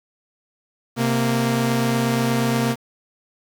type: tone pair together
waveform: sawtooth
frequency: 130.15 / 231.9 Hz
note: C3 / A#3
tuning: -9 / -9 cents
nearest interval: minor seventh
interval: 1000 cents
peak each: -18 / -16 dBFS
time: 0.96-2.76 s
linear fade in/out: 50 ms
effects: 7-bit